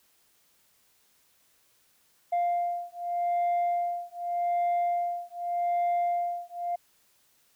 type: beating tone pair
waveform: sine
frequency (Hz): 698.5 / 699.34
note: F5 / F5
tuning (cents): 0 / +2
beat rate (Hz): 0.84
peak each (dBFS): -27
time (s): 2.32-6.76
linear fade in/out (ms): 10
effects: tanh soft clip ceiling -22 dBFS + white hiss -66 dBFS RMS until 7.55 s